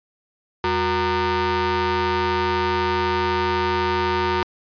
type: ring-modulated tone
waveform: sawtooth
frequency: 280 Hz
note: C#4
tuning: 18 cents sharp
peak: -12 dBFS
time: 0.64-4.43 s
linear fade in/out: 2 ms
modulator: 644 Hz
effects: resampled to 11025 Hz